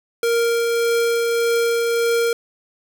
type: tone with tremolo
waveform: square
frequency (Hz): 466.2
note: A#4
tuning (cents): 0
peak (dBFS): -16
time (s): 0.23-2.33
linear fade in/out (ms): 2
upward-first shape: triangle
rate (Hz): 1.7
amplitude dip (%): 25
effects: none